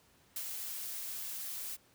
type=noise with ADSR envelope; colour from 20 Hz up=blue; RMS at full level=-38 dBFS; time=0.36-1.77 s; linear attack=3 ms; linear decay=60 ms; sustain=-3 dB; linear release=28 ms; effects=pink hiss -66 dBFS RMS until 1.94 s + high-pass 60 Hz 12 dB/octave